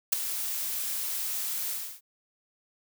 blue noise with ADSR envelope, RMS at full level -19 dBFS, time 0.12-2.01 s, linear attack 11 ms, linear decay 6 ms, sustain -13 dB, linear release 310 ms, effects none

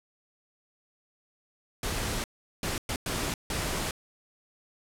pink noise bursts at uneven times, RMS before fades -31 dBFS, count 5, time 1.83-2.24 / 2.63-2.78 / 2.89-2.96 / 3.06-3.34 / 3.5-3.91 s, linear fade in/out 2 ms, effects low-pass 12000 Hz 12 dB/octave

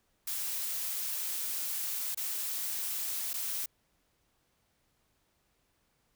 blue noise with dropouts, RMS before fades -35 dBFS, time 0.27-3.66 s, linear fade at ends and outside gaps 5 ms, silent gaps 2.147-2.172 / 3.333-3.339 s, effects pink hiss -74 dBFS RMS until 6.15 s

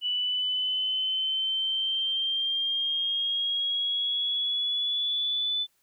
sine exponential sweep, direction up, 2960 to 3505 Hz, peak -25 dBFS, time 0.01-5.67 s, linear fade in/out 50 ms, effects white hiss -70 dBFS RMS until 5.82 s

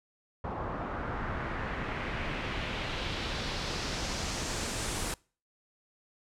pink noise with low-pass filter sweep, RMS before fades -35 dBFS, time 0.44-5.14 s, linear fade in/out 2 ms, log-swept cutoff 990 to 9700 Hz, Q 1.6, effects noise-tail reverb RT60 0.4 s tail -25 dB re dry

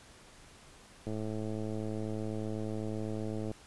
click train, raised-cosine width 2 ms, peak -25 dBFS, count 265, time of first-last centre 1.07-3.514 s, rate 108 Hz, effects pink hiss -56 dBFS RMS until 3.66 s + resampled to 24000 Hz

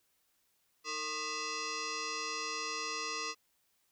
sine tone with frequency modulation, 1848 Hz, A#6, 16 cents flat, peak -35 dBFS, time 0.84-3.35 s, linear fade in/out 50 ms, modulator 768 Hz, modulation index 5.5, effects white hiss -75 dBFS RMS until 3.91 s

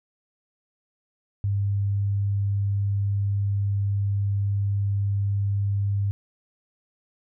sine tone, 100.2 Hz, G2, 38 cents sharp, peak -21 dBFS, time 1.44-6.11 s, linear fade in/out 0 ms, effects none

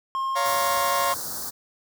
triangle tone, 1068 Hz, C6, 35 cents sharp, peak -22 dBFS, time 0.15-1.14 s, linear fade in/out 0 ms
sawtooth chord, Bb minor, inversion first, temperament just, 559.4 / 699.2 / 932.3 Hz, Db5 / F5 / Bb5, +16 / +2 / 0 cents, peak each -24 / -24 / -26 dBFS, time 0.35-1.14 s, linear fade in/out 20 ms
white band-stop noise, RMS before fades -32 dBFS, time 0.44-1.51 s, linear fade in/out 20 ms, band 1600 to 4200 Hz, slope 48 dB/octave
effects none

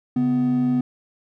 triangle tone pair together, 140 / 249.5 Hz, C#3 / B3, +18 / +18 cents, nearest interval minor seventh, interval 1000 cents, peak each -24 / -15 dBFS, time 0.16-0.81 s, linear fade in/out 5 ms, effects tanh soft clip ceiling -11 dBFS

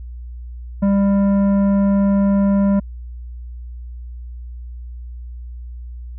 sine tone with tanh clipping, 198.7 Hz, G3, 24 cents sharp, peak -14 dBFS, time 0.82-2.8 s, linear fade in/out 10 ms, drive 11 dB, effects added 60 Hz sine -29 dBFS peak until 6.18 s

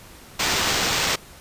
blue noise with sample-and-hold, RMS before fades -22 dBFS, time 0.39-1.16 s, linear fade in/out 10 ms, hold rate 11025 Hz, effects pink hiss -45 dBFS RMS until 1.4 s + resampled to 32000 Hz

